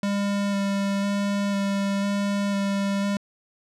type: tone with vibrato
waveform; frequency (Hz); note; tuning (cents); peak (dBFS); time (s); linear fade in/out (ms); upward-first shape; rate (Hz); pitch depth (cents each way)
square; 199.8; G3; +33; -23; 0.03-3.17; 2; square; 1; 11
effects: low-pass 8000 Hz 12 dB/octave